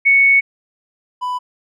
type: tone pair in turn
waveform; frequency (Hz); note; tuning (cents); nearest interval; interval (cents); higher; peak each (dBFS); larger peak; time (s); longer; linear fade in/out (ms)
sine / triangle; 2217 / 994.7; C#7 / B5; 0 / +12; octave + major second; 1388; first; -8 / -17; first; 0.05-0.41 / 1.21-1.39; first; 20
effects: none